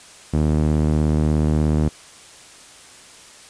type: tone with band-pass filter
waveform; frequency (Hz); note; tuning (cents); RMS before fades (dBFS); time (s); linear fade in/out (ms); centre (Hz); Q
sawtooth; 76.7; D#2; -24; -18; 0.33-1.89; 10; 200; 0.82
effects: white hiss -44 dBFS RMS until 3.49 s + resampled to 22050 Hz